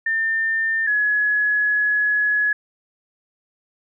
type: tone pair in turn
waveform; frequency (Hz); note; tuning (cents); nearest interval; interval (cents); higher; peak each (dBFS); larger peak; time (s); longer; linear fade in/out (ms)
sine; 1800 / 1689.1; A6 / G#6; +39 / +29; minor second; 110; first; -18 / -16; second; 0.06-0.87 / 0.87-2.53; second; 5
effects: none